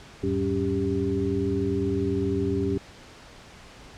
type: tone cluster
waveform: sine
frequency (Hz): 83.4 / 103.4 / 193.5 / 280.9 / 393.8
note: E2 / G#2 / G3 / C#4 / G4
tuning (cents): +21 / -7 / -22 / +23 / +8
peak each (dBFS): -32 / -31 / -31 / -28 / -27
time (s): 0.23-2.78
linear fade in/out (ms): 5
effects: pink hiss -47 dBFS RMS until 3.97 s + low-pass 6000 Hz 12 dB/octave